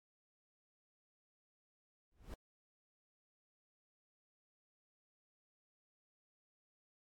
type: noise with exponential growth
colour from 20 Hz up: brown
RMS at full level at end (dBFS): -40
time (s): 2.12-2.34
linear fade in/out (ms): 2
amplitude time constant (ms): 46
effects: AAC 64 kbps